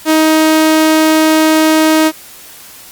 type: tone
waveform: sawtooth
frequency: 314.6 Hz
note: D#4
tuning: 19 cents sharp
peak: -3 dBFS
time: 0.05-2.12 s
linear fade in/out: 50 ms
effects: white hiss -35 dBFS RMS until 2.91 s + Opus 48 kbps